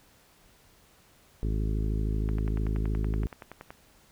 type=harmonic tone; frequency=53.1 Hz; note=G#1; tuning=39 cents sharp; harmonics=1 / 2 / 3 / 4 / 5 / 6 / 7 / 8; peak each=-27 / -33 / -37 / -39 / -41 / -43 / -44 / -45 dBFS; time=1.43-3.27 s; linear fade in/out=0 ms
type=click train; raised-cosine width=0.5 ms; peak=-26 dBFS; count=16; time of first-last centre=2.29-3.705 s; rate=10.6 Hz
effects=pink hiss -60 dBFS RMS until 4.11 s